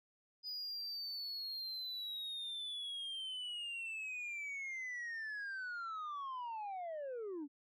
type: linear sweep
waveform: sine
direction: down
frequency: 4978 to 270 Hz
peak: -38 dBFS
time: 0.43-7.48 s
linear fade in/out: 50 ms
effects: tanh soft clip ceiling -40 dBFS